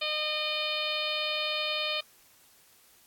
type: harmonic tone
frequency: 610 Hz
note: D#5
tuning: 34 cents flat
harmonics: 1 / 2 / 3 / 4 / 5 / 6 / 7 / 8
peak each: -36 / -39 / -45 / -34 / -34 / -35 / -38 / -45 dBFS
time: 0.01-2.01 s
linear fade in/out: 10 ms
effects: white hiss -60 dBFS RMS until 3.06 s + AAC 64 kbps